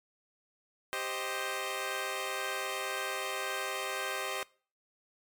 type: chord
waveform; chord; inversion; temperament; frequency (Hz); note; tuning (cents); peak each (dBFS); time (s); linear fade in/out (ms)
10% pulse; C minor; second; equal; 392 / 523.3 / 622.3; G4 / C5 / Eb5; 0 / 0 / 0; -30 / -29 / -30; 0.93-4.43; 0
effects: noise-tail reverb RT60 0.4 s tail -22 dB re dry + MP3 96 kbps